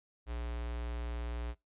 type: tone with notch filter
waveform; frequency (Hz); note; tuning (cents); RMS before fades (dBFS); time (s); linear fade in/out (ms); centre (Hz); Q
square; 59.2; A#1; +27; -38; 0.26-1.55; 50; 200; 1.8
effects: noise-tail reverb RT60 0.2 s tail -24 dB re dry + resampled to 8000 Hz